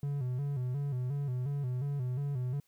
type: tone with vibrato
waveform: triangle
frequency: 133.7 Hz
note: C3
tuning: 38 cents sharp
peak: -29 dBFS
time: 0.03-2.6 s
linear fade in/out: 2 ms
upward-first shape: square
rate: 2.8 Hz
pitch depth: 110 cents each way
effects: white hiss -73 dBFS RMS until 2.67 s